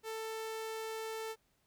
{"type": "tone", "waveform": "sawtooth", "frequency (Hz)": 443.2, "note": "A4", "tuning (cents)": 13, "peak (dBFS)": -35, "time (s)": [0.03, 1.36], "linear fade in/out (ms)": 50, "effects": ["pink hiss -75 dBFS RMS until 1.66 s"]}